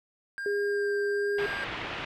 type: tone with vibrato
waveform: triangle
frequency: 1599 Hz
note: G6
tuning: 34 cents sharp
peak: -31 dBFS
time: 0.38-1.64 s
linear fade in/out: 0 ms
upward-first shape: sine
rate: 1.2 Hz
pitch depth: 15 cents each way
type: tone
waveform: sine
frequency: 407.4 Hz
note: G#4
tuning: 33 cents flat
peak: -26 dBFS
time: 0.46-1.46 s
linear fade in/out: 2 ms
type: low-pass noise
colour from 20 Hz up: white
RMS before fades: -36 dBFS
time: 1.38-2.05 s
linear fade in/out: 5 ms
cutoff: 2900 Hz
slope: 24 dB/octave
effects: none